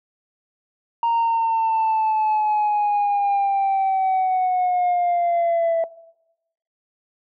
sine linear sweep, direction down, 932.3 to 659.3 Hz, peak -15 dBFS, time 1.03-5.84 s, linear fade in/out 2 ms, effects noise-tail reverb RT60 0.9 s tail -21 dB re dry + tanh soft clip ceiling -15 dBFS

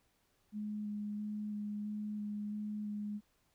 sine tone with vibrato, 209.2 Hz, G#3, 13 cents sharp, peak -37 dBFS, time 0.52-3.21 s, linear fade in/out 50 ms, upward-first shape square, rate 1.5 Hz, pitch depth 10 cents each way, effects pink hiss -75 dBFS RMS until 3.54 s

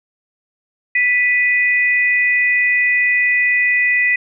sine tone pair together, 1975.5 / 2489 Hz, B6 / D#7, 0 / 0 cents, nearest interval major third, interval 400 cents, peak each -13 / -18 dBFS, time 0.95-4.16 s, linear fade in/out 5 ms, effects none

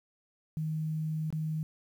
sine tone with dropouts, 156.6 Hz, D#3, 11 cents sharp, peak -30 dBFS, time 0.57-1.63 s, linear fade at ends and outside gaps 0 ms, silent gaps 1.304-1.326 s, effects 10-bit

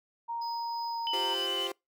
sine tone with pitch glide, 932.3 to 925.3 Hz, A#5 to A#5, 0 to -13 cents, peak -32 dBFS, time 0.28-1.35 s, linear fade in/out 20 ms, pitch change -13 cents, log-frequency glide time 0.9-0.98 s
triangle tone with tremolo, 5010 Hz, D#8, 11 cents sharp, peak -39 dBFS, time 0.41-1.47 s, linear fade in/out 10 ms, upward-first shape triangle, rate 2.9 Hz, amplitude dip 35%
sine tone with vibrato, 3000 Hz, F#7, 23 cents sharp, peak -30 dBFS, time 1.07-1.67 s, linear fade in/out 0 ms, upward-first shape square, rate 11 Hz, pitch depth 11 cents each way
sawtooth chord, F suspended second, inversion none, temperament equal, 349.2 / 392 / 523.3 Hz, F4 / G4 / C5, 0 / 0 / 0 cents, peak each -36 / -34 / -36 dBFS, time 1.13-1.72 s, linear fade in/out 5 ms
effects noise-tail reverb RT60 0.2 s tail -25 dB re dry

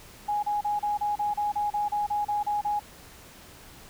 sine tone bursts, 830 Hz, G#5, 1 cent flat, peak -24 dBFS, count 14, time 0.28-2.796 s, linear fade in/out 10 ms, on 150 ms, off 32 ms, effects pink hiss -49 dBFS RMS until 3.89 s

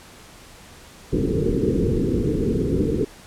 white low-pass noise, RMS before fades -21 dBFS, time 1.12-3.05 s, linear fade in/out 10 ms, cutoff 470 Hz, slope 96 dB/octave, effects pink hiss -45 dBFS RMS until 3.26 s + low-pass 11000 Hz 12 dB/octave

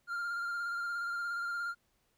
triangle tone with vibrato, 1396.9 Hz, F6, in tune, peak -32 dBFS, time 0.07-1.75 s, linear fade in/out 50 ms, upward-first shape square, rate 17 Hz, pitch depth 18 cents each way, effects pink hiss -75 dBFS RMS until 2.17 s

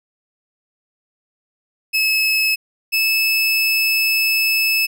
30% pulse tone pair in turn, 2590 / 2610 Hz, E7 / E7, -31 / -18 cents, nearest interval unison, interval 13 cents, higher second, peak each -12 dBFS, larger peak neither, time 1.93-2.56 / 2.92-4.87 s, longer second, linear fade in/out 20 ms, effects none

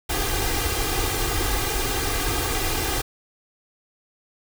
pink noise with comb filter, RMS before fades -24 dBFS, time 0.09-3.02 s, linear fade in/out 10 ms, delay 2.5 ms, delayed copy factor +1, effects none

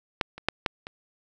clicks, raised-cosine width 0.3 ms, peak -7 / -24 / -6 / -7 / -21 dBFS, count 5, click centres 0.212 / 0.38 / 0.486 / 0.662 / 0.869 s, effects none

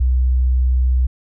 sine tone, 63.2 Hz, B1, 41 cents sharp, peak -12 dBFS, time 0-1.07 s, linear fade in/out 10 ms, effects none

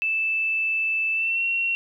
sine tone with pitch glide, 2637 to 2730 Hz, E7 to F7, 0 to -40 cents, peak -21 dBFS, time 0.02-1.75 s, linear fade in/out 0 ms, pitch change +60 cents, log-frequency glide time 1.13-1.43 s, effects 10-bit

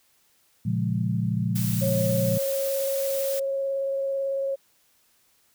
sine chord, Bb minor seventh, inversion none, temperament equal, 116.54 / 138.59 / 174.61 / 207.7 Hz, Bb2 / Db3 / F3 / Ab3, 0 / 0 / 0 / 0 cents, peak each -26 / -32 / -27 / -30 dBFS, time 0.65-2.38 s, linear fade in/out 10 ms
blue noise, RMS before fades -33 dBFS, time 1.55-3.4 s, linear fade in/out 10 ms
sine tone with vibrato, 546 Hz, C#5, 26 cents flat, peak -24 dBFS, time 1.81-4.56 s, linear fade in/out 20 ms, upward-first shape sine, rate 18 Hz, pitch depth 11 cents each way
effects white hiss -64 dBFS RMS until 5.54 s

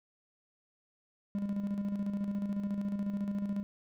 triangle tone with tremolo, 201.3 Hz, G3, 46 cents sharp, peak -28 dBFS, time 1.35-3.63 s, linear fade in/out 0 ms, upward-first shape square, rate 14 Hz, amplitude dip 45%, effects none

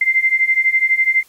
sine beating tone pair, 2078 / 2090 Hz, C7 / C7, -12 / -2 cents, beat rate 12 Hz, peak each -16 / -14 dBFS, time 0.01-1.23 s, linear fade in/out 5 ms, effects white hiss -51 dBFS RMS until 1.28 s + MP3 64 kbps

